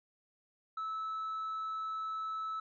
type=tone with tanh clipping; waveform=sine; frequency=1305 Hz; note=E6; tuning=18 cents flat; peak=-36 dBFS; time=0.77-2.6 s; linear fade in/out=5 ms; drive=1 dB; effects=none